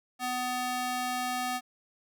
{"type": "tone with high-pass filter", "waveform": "square", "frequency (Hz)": 250, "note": "B3", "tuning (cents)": 21, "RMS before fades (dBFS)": -32, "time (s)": [0.19, 1.61], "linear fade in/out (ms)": 50, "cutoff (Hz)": 610, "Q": 1, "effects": []}